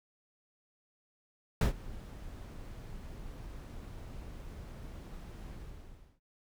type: noise with ADSR envelope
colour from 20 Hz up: brown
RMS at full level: -22 dBFS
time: 1.61-6.2 s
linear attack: 3 ms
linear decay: 110 ms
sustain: -23 dB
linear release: 680 ms
effects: none